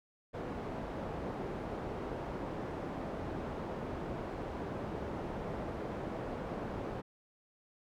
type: low-pass noise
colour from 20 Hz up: white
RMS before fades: -40 dBFS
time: 0.33-7.02 s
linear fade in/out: 20 ms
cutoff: 600 Hz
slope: 12 dB/octave
effects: none